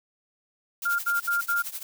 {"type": "noise with tremolo", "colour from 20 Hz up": "blue", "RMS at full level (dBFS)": -32, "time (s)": [0.82, 1.83], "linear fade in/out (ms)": 2, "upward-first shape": "triangle", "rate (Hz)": 12, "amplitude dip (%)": 90}
{"type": "tone bursts", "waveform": "sine", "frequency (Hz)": 1400, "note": "F6", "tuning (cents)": 4, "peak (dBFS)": -22, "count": 4, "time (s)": [0.85, 1.623], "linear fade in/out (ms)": 10, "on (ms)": 140, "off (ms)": 71}
{"effects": []}